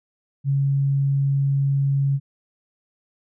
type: tone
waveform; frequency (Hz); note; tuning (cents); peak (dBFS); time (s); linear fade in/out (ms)
sine; 138.59; C#3; 0; -17; 0.44-2.2; 50
effects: none